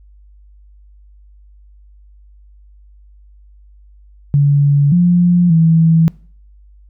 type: tone with pitch steps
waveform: sine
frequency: 142.8 / 175.9 / 163 Hz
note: D3 / F3 / E3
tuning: -48 / +13 / -19 cents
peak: -7 dBFS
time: 4.34-6.08 s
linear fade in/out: 0 ms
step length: 580 ms
effects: noise-tail reverb RT60 0.5 s tail -23 dB re dry + added 50 Hz sine -41 dBFS peak until 6.89 s